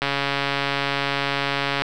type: click train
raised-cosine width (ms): 0.3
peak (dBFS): -6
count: 253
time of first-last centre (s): 0.02-1.82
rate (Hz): 140
effects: none